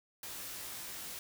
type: noise with comb filter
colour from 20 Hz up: white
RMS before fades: -44 dBFS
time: 0.23-1.19 s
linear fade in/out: 2 ms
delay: 18 ms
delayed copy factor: +0.95
effects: none